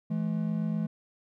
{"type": "tone pair together", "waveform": "triangle", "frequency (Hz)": [165.76, 213.8], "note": ["E3", "A3"], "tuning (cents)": [10, -49], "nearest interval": "major third", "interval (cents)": 441, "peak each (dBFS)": -28, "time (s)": [0.1, 0.87], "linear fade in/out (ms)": 10, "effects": []}